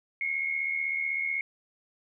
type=tone pair together; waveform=sine; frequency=2163 / 2239 Hz; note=C#7 / C#7; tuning=-43 / +17 cents; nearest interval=minor second; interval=60 cents; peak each=-28 / -35 dBFS; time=0.21-1.41 s; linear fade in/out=2 ms; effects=none